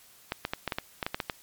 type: clicks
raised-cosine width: 0.3 ms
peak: -13 dBFS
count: 11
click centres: 0.321 / 0.451 / 0.535 / 0.677 / 0.722 / 0.785 / 1.028 / 1.065 / 1.145 / 1.202 / 1.298 s
effects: white hiss -56 dBFS RMS until 1.42 s + MP3 96 kbps